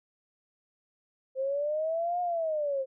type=linear two-way sweep; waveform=sine; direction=up then down; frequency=520 to 718 to 520 Hz; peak=-27 dBFS; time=1.35-2.86 s; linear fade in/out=50 ms; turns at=2.21 s; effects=none